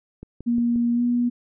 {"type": "click train", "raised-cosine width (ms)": 3, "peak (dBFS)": -24, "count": 4, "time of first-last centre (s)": [0.23, 0.759], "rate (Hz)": 5.67}
{"type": "tone with pitch glide", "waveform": "sine", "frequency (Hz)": [237.2, 241.8], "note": ["A#3", "B3"], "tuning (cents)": [30, -36], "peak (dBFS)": -18, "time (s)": [0.46, 1.3], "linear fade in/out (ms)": 20, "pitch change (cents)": 34, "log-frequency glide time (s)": [0.94, 1.02]}
{"effects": []}